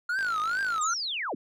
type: tone with vibrato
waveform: triangle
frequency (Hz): 1396.9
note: F6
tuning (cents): 0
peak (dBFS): -24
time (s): 0.09-0.94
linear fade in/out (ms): 5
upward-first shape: triangle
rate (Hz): 2.4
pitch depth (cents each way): 250
type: click train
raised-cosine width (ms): 0.2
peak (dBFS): -24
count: 32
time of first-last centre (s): 0.19-0.78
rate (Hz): 52.5
type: linear sweep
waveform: sine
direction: down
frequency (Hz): 7560 to 174.61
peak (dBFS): -29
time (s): 0.81-1.35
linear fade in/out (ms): 5
effects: none